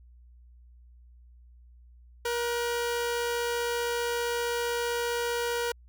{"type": "tone pair together", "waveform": "sawtooth", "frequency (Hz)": [474.9, 1500], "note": ["A#4", "F#6"], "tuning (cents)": [32, 23], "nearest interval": "octave + minor sixth", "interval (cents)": 1991, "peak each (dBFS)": [-24, -35], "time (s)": [2.25, 5.72], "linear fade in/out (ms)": 5, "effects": ["added 60 Hz sine -51 dBFS peak until 5.88 s"]}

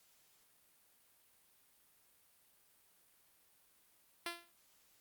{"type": "tone with exponential decay", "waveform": "5% pulse", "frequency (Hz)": 342.7, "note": "F4", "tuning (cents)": -33, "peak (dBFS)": -25, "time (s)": [4.26, 4.52], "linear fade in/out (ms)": 2, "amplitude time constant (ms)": 56, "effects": ["white hiss -70 dBFS RMS until 5 s", "Opus 48 kbps"]}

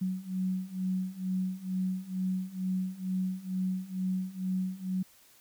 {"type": "beating tone pair", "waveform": "sine", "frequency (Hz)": [185, 187.2], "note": ["F#3", "F#3"], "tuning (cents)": [0, 20], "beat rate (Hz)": 2.2, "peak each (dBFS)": [-34, -32], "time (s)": [0.01, 5.03], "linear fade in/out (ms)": 10, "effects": ["white hiss -60 dBFS RMS until 5.4 s"]}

